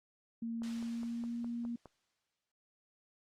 sine tone with pitch glide, 230 to 236.1 Hz, A#3 to A#3, -23 to +22 cents, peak -36 dBFS, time 0.42-1.76 s, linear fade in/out 5 ms, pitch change +45 cents, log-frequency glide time 0.56-1.41 s
click train, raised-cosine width 1 ms, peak -37 dBFS, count 7, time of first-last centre 0.62-1.857 s, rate 4.85 Hz
white noise with exponential decay, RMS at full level -48 dBFS, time 0.63-2.52 s, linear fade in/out 5 ms, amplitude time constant 410 ms
effects low-pass 6000 Hz 12 dB/octave + Opus 48 kbps

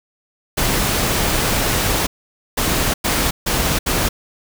pink noise bursts at uneven times, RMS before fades -18 dBFS, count 5, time 0.57-2.07 / 2.57-2.94 / 3.04-3.31 / 3.46-3.79 / 3.86-4.09 s, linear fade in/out 10 ms, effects none

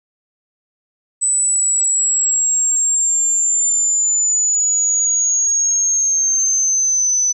sine linear sweep, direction down, 8000 to 6000 Hz, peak -13 dBFS, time 1.21-7.33 s, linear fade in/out 20 ms, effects none

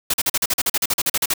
white noise bursts, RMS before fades -19 dBFS, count 16, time 0.1-1.338 s, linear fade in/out 5 ms, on 38 ms, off 42 ms, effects none

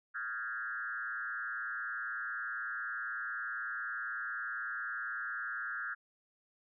sine tone with frequency modulation, 1522 Hz, F#6, 48 cents sharp, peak -36 dBFS, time 0.14-5.95 s, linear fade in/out 20 ms, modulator 122 Hz, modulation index 1.6, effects none

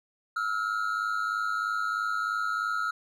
triangle tone pair together, 1310 / 1413.1 Hz, E6 / F6, -11 / +20 cents, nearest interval minor second, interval 131 cents, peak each -28 dBFS, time 0.36-2.91 s, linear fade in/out 5 ms, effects none

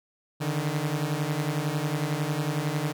sawtooth beating tone pair, 144.5 / 155.5 Hz, D3 / D#3, -28 / -1 cents, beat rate 11 Hz, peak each -25 dBFS, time 0.4-2.93 s, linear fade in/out 20 ms, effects none

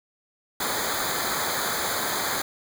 pink noise with comb filter, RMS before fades -27 dBFS, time 0.6-2.42 s, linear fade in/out 5 ms, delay 0.36 ms, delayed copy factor -1, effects none

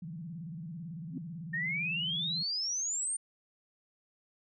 sine tone with vibrato, 164.81 Hz, E3, in tune, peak -39 dBFS, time 0.02-2.43 s, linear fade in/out 5 ms, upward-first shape square, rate 18 Hz, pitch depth 140 cents each way
sine tone with exponential growth, 259.3 Hz, C4, 15 cents flat, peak -32 dBFS, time 1.08-1.18 s, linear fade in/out 5 ms, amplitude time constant 21 ms
sine exponential sweep, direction up, 1800 to 9020 Hz, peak -31 dBFS, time 1.53-3.17 s, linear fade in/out 10 ms
effects none

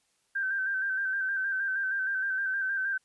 sine tone with vibrato, 1561 Hz, G6, 8 cents flat, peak -27 dBFS, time 0.35-2.98 s, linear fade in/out 10 ms, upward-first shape square, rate 6.4 Hz, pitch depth 35 cents each way, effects white hiss -72 dBFS RMS until 3.04 s + resampled to 24000 Hz

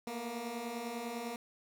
15% pulse beating tone pair, 227.5 / 237.5 Hz, A#3 / A#3, -42 / +33 cents, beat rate 10 Hz, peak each -38 / -33 dBFS, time 0.07-1.36 s, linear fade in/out 2 ms, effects none

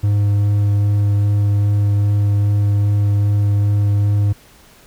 triangle tone with vibrato, 102.3 Hz, G#2, 26 cents flat, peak -10 dBFS, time 0.03-4.33 s, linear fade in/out 10 ms, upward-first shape sine, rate 2.5 Hz, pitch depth 8 cents each way, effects pink hiss -47 dBFS RMS until 4.86 s

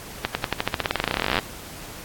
accelerating click train, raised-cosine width 0.3 ms, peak -5 dBFS, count 30, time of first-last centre 0.25-1.389 s, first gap 100 ms, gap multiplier 0.92, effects pink hiss -39 dBFS RMS until 2.04 s + AAC 64 kbps

